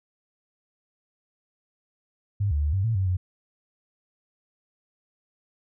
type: tone with pitch steps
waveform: sine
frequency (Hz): 101.1 / 73.3 / 74.1 / 96.2 / 113.4 / 95.2 / 91.2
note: G#2 / D2 / D2 / G2 / A#2 / F#2 / F#2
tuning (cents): -46 / -3 / +16 / -32 / -47 / +50 / -24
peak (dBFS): -21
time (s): 2.4-3.17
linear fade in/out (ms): 10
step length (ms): 110
effects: none